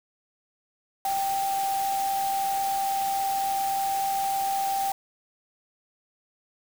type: tone in noise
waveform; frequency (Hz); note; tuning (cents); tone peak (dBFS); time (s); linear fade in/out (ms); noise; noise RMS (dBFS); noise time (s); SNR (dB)
sine; 784; G5; 0; -24; 1.05-4.92; 2; white; -36; 1.05-4.92; +9
effects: none